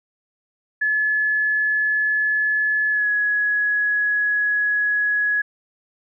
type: tone with pitch glide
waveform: sine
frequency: 1714 to 1679.7 Hz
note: A6 to G#6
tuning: -46 to +19 cents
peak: -17 dBFS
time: 0.81-5.42 s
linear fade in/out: 10 ms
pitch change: -35 cents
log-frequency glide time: 2.9-3.09 s
effects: none